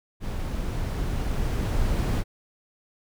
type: noise with level ramp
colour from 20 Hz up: brown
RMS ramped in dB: -30 to -23 dBFS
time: 0.2-2.24 s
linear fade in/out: 50 ms
effects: none